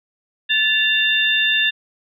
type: tone cluster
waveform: sine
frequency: 1742 / 2763 / 3593 Hz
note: A6 / F7 / A7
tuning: -18 / -19 / +36 cents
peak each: -19 dBFS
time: 0.49-1.71 s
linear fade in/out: 20 ms
effects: none